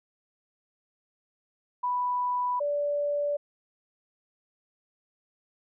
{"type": "tone pair in turn", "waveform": "sine", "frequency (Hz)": [987.8, 580.6], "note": ["B5", "D5"], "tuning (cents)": [0, -20], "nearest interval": "major sixth", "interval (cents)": 920, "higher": "first", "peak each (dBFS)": -25, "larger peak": "neither", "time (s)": [[1.83, 2.6], [2.6, 3.37]], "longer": "neither", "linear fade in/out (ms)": 10, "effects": []}